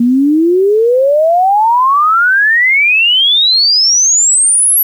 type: exponential sweep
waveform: sine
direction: up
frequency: 232.3 to 11840 Hz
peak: -6 dBFS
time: 0-4.83 s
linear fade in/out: 5 ms
effects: 7-bit